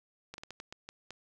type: slowing click train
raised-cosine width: 0.2 ms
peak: -26 dBFS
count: 8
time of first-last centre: 0.34-1.107 s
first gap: 41 ms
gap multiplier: 1.32
effects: none